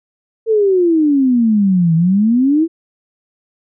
sine exponential two-way sweep, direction down then up, 456.6 to 160 to 338 Hz, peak -9 dBFS, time 0.46-2.68 s, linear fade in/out 50 ms, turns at 1.95 s, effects none

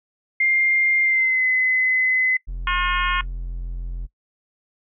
sine tone with pitch glide, 2109 to 2031 Hz, C7 to B6, +13 to +48 cents, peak -16 dBFS, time 0.4-2.37 s, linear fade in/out 5 ms, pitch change -65 cents, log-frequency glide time 1.02-1.45 s
triangle tone, 43.17 Hz, F1, 19 cents flat, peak -24 dBFS, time 2.47-4.07 s, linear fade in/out 20 ms
harmonic tone, 358.2 Hz, F4, 44 cents sharp, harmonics 3 / 4 / 5 / 6 / 7 / 8 / 9, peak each -23 / -25 / -27 / -29 / -30 / -31 / -32 dBFS, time 2.67-3.21 s, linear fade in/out 2 ms
effects noise-tail reverb RT60 0.1 s tail -20 dB re dry

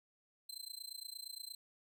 sawtooth tone with amplitude modulation, 4100 Hz, C8, 36 cents flat, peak -39 dBFS, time 0.49-1.55 s, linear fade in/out 5 ms, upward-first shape sine, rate 28.6 Hz, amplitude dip 95%, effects none

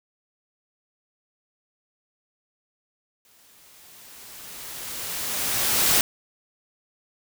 white noise with exponential growth, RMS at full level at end -18 dBFS, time 3.25-6.01 s, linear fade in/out 1 ms, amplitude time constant 600 ms, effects none

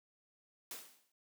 white noise with exponential decay, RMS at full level -43 dBFS, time 0.71-1.12 s, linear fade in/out 2 ms, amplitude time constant 88 ms, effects high-pass 200 Hz 12 dB/octave

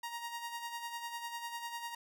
sawtooth tone with tremolo, 939 Hz, A#5, 12 cents sharp, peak -34 dBFS, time 0.03-1.95 s, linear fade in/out 5 ms, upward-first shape sine, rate 10 Hz, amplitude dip 55%, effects none

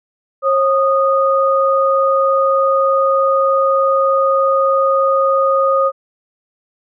sine tone pair together, 541 / 1235.7 Hz, C#5 / D#6, -42 / -12 cents, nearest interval octave + major second, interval 1430 cents, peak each -13 / -14 dBFS, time 0.42-5.92 s, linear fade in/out 50 ms, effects none

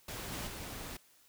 pink noise with level steps, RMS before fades -42 / -40 / -44 dBFS, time 0.08-0.97 s, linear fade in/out 5 ms, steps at 0.32 / 0.47 s, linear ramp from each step 2 ms, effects white hiss -65 dBFS RMS until 1.28 s

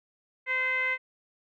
10% pulse tone with low-pass filter, 515 Hz, C5, 28 cents flat, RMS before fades -28 dBFS, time 0.46-0.98 s, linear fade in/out 50 ms, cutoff 2100 Hz, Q 6.6, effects none

